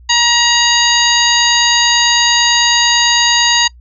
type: harmonic tone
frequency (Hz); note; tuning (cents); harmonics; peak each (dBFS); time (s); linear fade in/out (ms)
949; A#5; +31; 1 / 2 / 3 / 4 / 5 / 7; -16 / -16 / -16 / -16 / -16 / -16; 0.09-3.68; 10
effects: noise-tail reverb RT60 0.1 s tail -25 dB re dry + added 60 Hz sine -37 dBFS peak until 3.8 s